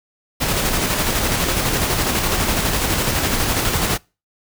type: noise with tremolo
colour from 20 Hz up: pink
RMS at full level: -18 dBFS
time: 0.4-3.98 s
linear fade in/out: 20 ms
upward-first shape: square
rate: 12 Hz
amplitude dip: 30%
effects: noise-tail reverb RT60 0.3 s tail -25 dB re dry